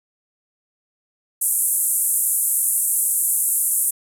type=band-pass noise; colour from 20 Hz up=pink; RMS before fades=-20 dBFS; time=1.41-3.91 s; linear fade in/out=10 ms; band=8400 to 13000 Hz; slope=48 dB/octave; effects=none